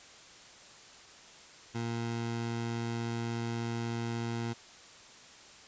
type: tone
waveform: 20% pulse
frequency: 116.54 Hz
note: A#2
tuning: in tune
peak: -28 dBFS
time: 1.74-4.54 s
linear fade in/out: 20 ms
effects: white hiss -53 dBFS RMS until 5.67 s + resampled to 16000 Hz